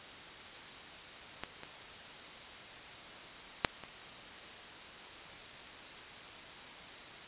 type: clicks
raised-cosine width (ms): 0.3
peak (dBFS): -21 / -28 / -8 / -28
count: 4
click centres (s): 1.436 / 1.634 / 3.648 / 3.837
effects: white hiss -48 dBFS RMS until 7.27 s + resampled to 8000 Hz